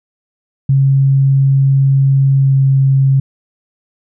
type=tone with pitch glide; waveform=sine; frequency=136.3 to 135.36 Hz; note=C#3 to C#3; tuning=-29 to -41 cents; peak=-7 dBFS; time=0.69-3.2 s; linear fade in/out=5 ms; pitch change=-12 cents; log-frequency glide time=2.38-2.56 s; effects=none